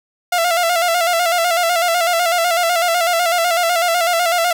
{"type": "tone with vibrato", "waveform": "sawtooth", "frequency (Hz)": 689, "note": "F5", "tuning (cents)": -24, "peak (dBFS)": -10, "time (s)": [0.32, 4.53], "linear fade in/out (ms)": 5, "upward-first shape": "square", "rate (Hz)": 8, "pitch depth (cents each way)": 55, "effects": []}